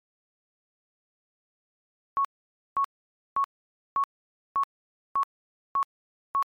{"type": "tone bursts", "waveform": "sine", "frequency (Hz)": 1107, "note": "C#6", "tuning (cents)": -3, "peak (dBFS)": -21, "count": 8, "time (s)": [2.17, 6.426], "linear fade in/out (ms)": 0, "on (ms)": 77, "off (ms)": 520, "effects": ["MP3 96 kbps"]}